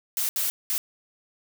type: noise bursts at uneven times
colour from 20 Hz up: blue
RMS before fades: -26 dBFS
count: 3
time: 0.17-0.29 / 0.36-0.5 / 0.7-0.78 s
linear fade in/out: 0 ms
effects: none